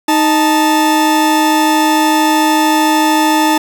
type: tone pair together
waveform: 40% pulse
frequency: 311.1 / 880 Hz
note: D#4 / A5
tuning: 0 / 0 cents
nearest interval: octave + tritone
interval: 1800 cents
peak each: -11 dBFS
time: 0.08-3.58 s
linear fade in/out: 5 ms
effects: none